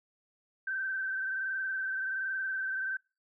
sine tone with frequency modulation, 1552 Hz, G6, 18 cents flat, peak -31 dBFS, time 0.67-2.97 s, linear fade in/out 5 ms, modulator 21.3 Hz, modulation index 1.6, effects noise-tail reverb RT60 0.3 s tail -26 dB re dry

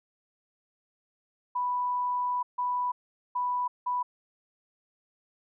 sine tone bursts at uneven times, 987.8 Hz, B5, in tune, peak -26 dBFS, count 4, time 1.55-2.43 / 2.58-2.92 / 3.35-3.68 / 3.86-4.03 s, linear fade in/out 10 ms, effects none

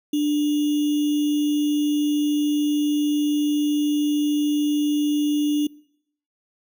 sine tone with sample-and-hold, 295.5 Hz, D4, 11 cents sharp, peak -18 dBFS, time 0.13-5.67 s, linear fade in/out 5 ms, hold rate 3150 Hz, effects noise-tail reverb RT60 0.7 s tail -23 dB re dry

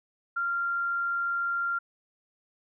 sine tone, 1387 Hz, F6, 12 cents flat, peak -26 dBFS, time 0.36-1.79 s, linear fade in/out 10 ms, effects none

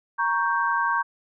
sine chord, G diminished, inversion first, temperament equal with one note detuned, 937.7 / 1108.7 / 1568 Hz, Bb5 / Db6 / G6, +10 / 0 / 0 cents, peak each -25 dBFS, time 0.18-1.03 s, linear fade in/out 20 ms, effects none

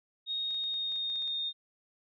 sine tone with pitch glide, 3729 to 3673 Hz, A#7 to A#7, 0 to -26 cents, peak -31 dBFS, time 0.26-1.53 s, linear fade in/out 50 ms, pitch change -26 cents, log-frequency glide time 0.43-1.39 s
clicks, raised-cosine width 0.2 ms, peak -37 dBFS, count 10, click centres 0.508 / 0.545 / 0.639 / 0.741 / 0.921 / 0.96 / 1.1 / 1.158 / 1.223 / 1.277 s
effects none

